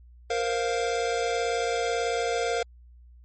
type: chord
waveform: square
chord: Bb suspended second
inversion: none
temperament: just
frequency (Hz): 466.2 / 524.4 / 699.2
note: Bb4 / C5 / F5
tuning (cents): 0 / +4 / +2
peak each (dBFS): -28 / -33 / -30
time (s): 0.3-2.63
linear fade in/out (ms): 5
effects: added 60 Hz sine -48 dBFS peak until 3.24 s + MP3 32 kbps